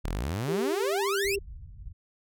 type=exponential sweep; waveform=sawtooth; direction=up; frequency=33.76 to 2815 Hz; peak=-25 dBFS; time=0.04-1.36 s; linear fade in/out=10 ms
type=tone with vibrato; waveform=sine; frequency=396.4 Hz; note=G4; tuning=19 cents sharp; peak=-27 dBFS; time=0.48-1.39 s; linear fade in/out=10 ms; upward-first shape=sine; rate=14 Hz; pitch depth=22 cents each way
type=low-pass noise; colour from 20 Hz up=pink; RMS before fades=-43 dBFS; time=1.24-1.93 s; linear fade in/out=10 ms; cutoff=100 Hz; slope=24 dB/octave
effects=none